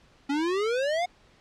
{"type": "exponential sweep", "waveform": "square", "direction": "up", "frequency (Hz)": [273.8, 733], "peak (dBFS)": -25, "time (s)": [0.29, 1.06], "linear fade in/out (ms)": 10, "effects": ["pink hiss -59 dBFS RMS until 1.4 s", "low-pass 5000 Hz 12 dB/octave"]}